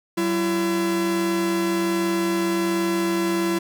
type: tone pair together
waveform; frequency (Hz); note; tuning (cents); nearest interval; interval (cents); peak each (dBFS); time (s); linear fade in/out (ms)
45% pulse; 189.2 / 337.1; F#3 / E4; +39 / +39; minor seventh; 1000; -27 / -21; 0.17-3.59; 10
effects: 9-bit